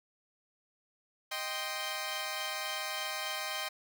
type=chord; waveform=10% pulse; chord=C minor; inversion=first; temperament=equal; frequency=622.3 / 784 / 1046.5 Hz; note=Eb5 / G5 / C6; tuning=0 / 0 / 0 cents; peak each=-31 dBFS; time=1.31-3.69 s; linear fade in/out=10 ms; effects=none